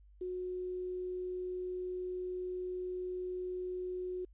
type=tone with quantisation; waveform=sine; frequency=364.6 Hz; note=F#4; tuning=25 cents flat; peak=-36 dBFS; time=0.21-4.25 s; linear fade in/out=5 ms; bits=11; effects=added 50 Hz sine -57 dBFS peak until 4.33 s + resampled to 8000 Hz